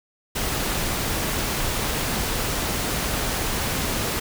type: noise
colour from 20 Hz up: pink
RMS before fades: -25 dBFS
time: 0.35-4.2 s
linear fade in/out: 10 ms
effects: none